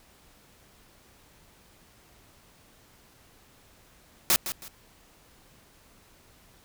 white noise with echo, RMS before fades -21 dBFS, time 4.3-4.36 s, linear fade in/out 0 ms, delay 160 ms, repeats 2, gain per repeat -11 dB, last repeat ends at 4.68 s, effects pink hiss -58 dBFS RMS until 6.64 s

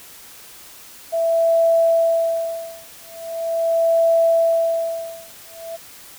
sine tone with tremolo, 663 Hz, E5, 10 cents sharp, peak -12 dBFS, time 1.12-5.77 s, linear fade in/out 20 ms, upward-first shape sine, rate 0.41 Hz, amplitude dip 100%, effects white hiss -42 dBFS RMS until 6.18 s

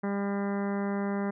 harmonic tone, 200 Hz, G3, 35 cents sharp, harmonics 1 / 2 / 3 / 4 / 5 / 6 / 7 / 8 / 9 / 10, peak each -29 / -35 / -39 / -41 / -43 / -45 / -46 / -47 / -48 / -49 dBFS, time 0.03-1.31 s, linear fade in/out 10 ms, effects none

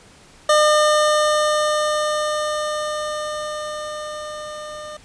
25% pulse tone with level ramp, 605 Hz, D#5, 49 cents flat, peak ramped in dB -8 to -28 dBFS, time 0.49-4.97 s, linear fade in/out 5 ms, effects pink hiss -48 dBFS RMS until 5.04 s + resampled to 22050 Hz

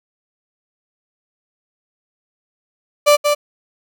35% pulse tone with echo, 587.3 Hz, D5, in tune, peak -6 dBFS, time 3.06-3.17 s, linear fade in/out 20 ms, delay 180 ms, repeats 1, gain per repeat -5 dB, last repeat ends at 3.35 s, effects none

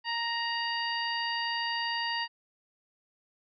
harmonic tone with a mistuned harmonic, 932.3 Hz, A#5, in tune, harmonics 1 / 2 / 3 / 4 / 5, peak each -34 / -34 / -36 / -46 / -36 dBFS, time 0.04-2.28 s, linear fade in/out 50 ms, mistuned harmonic 3, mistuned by +26 cents, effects none

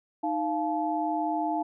sine tone cluster, 310.8 / 695 / 863 Hz, D#4 / F5 / A5, -2 / -9 / -34 cents, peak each -30 dBFS, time 0.23-1.63 s, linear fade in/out 10 ms, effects none

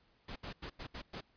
pink noise bursts at uneven times, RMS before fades -44 dBFS, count 6, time 0.28-0.36 / 0.43-0.53 / 0.62-0.7 / 0.79-0.87 / 0.94-1.02 / 1.13-1.21 s, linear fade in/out 10 ms, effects pink hiss -71 dBFS RMS until 1.36 s + resampled to 11025 Hz

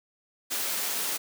white high-pass noise, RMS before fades -30 dBFS, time 0.5-1.18 s, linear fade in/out 20 ms, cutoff 240 Hz, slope 12 dB/octave, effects none

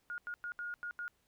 sine tone bursts at uneven times, 1431 Hz, F6, 42 cents sharp, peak -38 dBFS, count 6, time 0.1-0.18 / 0.27-0.34 / 0.44-0.52 / 0.59-0.74 / 0.83-0.91 / 0.99-1.08 s, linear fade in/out 0 ms, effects pink hiss -75 dBFS RMS until 1.27 s

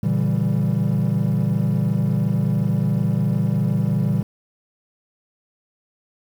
triangle chord, A# diminished seventh, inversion none, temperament equal with one note detuned, 116.54 / 141.99 / 164.81 / 196 Hz, A#2 / C#3 / E3 / G3, 0 / +42 / 0 / 0 cents, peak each -20 dBFS, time 0.03-4.23 s, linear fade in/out 5 ms, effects tanh soft clip ceiling -10 dBFS + 8-bit

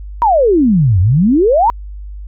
sine exponential two-way sweep, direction down then up, 987.8 to 85.4 to 987.8 Hz, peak -7 dBFS, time 0.22-1.7 s, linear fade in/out 0 ms, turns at 1 s, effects added 50 Hz sine -25 dBFS peak until 2.27 s

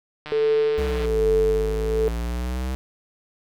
click train, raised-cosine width 0.3 ms, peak -19 dBFS, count 121, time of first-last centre 0.26-1.055 s, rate 151 Hz
sine tone with tremolo, 440 Hz, A4, in tune, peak -16 dBFS, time 0.32-2.08 s, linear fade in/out 0 ms, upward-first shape sine, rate 1.2 Hz, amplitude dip 65%
square exponential two-way sweep, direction down then up, 69.3 to 48.54 to 65.4 Hz, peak -25 dBFS, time 0.78-2.75 s, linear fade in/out 0 ms, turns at 1.33 s
effects none

